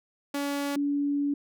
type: tone pair in turn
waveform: sawtooth / sine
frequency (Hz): 283.5 / 285.8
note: C#4 / D4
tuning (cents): +39 / -47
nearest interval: unison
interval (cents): 14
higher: second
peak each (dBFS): -24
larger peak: neither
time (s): 0.34-0.76 / 0.76-1.34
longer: second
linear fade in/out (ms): 5
effects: none